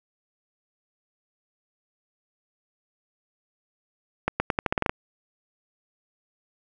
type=accelerating click train; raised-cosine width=0.5 ms; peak=-7 dBFS; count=10; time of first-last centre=4.28-4.895 s; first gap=120 ms; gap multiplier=0.85; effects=none